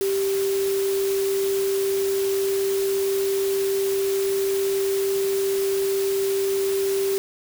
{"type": "tone in noise", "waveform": "sine", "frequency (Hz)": 391.1, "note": "G4", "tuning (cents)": -4, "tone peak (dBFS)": -20, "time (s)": [0.01, 7.18], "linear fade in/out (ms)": 0, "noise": "white", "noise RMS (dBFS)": -33, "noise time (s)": [0.01, 7.18], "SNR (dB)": 10, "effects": []}